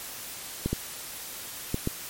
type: clicks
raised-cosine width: 3 ms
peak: -13 dBFS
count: 4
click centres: 0.66 / 0.73 / 1.744 / 1.874 s
effects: white hiss -39 dBFS RMS until 2.09 s + MP3 64 kbps